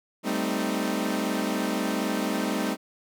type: chord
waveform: sawtooth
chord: A half-diminished seventh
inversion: third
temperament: equal with one note detuned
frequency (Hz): 196 / 220 / 258.6 / 311.1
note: G3 / A3 / C4 / Eb4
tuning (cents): 0 / 0 / -20 / 0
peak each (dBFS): -27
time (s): 0.23-2.77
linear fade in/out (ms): 50
effects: none